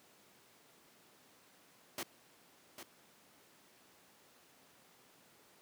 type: noise with echo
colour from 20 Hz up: pink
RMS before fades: -40 dBFS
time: 1.98-2.03 s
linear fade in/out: 2 ms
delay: 800 ms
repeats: 1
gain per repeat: -9 dB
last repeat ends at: 2.83 s
effects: pink hiss -64 dBFS RMS until 5.61 s + high-pass 200 Hz 12 dB/octave